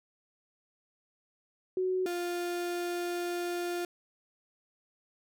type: tone pair in turn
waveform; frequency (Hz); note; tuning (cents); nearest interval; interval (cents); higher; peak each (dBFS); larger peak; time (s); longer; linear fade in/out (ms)
sine / 35% pulse; 371.1 / 350.3; F#4 / F4; +5 / +5; minor second; 100; first; -27 / -30; first; 1.77-2.06 / 2.06-3.85; second; 2
effects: none